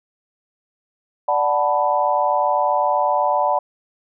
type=chord; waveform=sine; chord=B minor seventh; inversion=first; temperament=equal; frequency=587.3 / 740 / 880 / 987.8 Hz; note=D5 / F#5 / A5 / B5; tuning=0 / 0 / 0 / 0 cents; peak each=-21 dBFS; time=1.28-3.59 s; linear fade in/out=5 ms; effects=none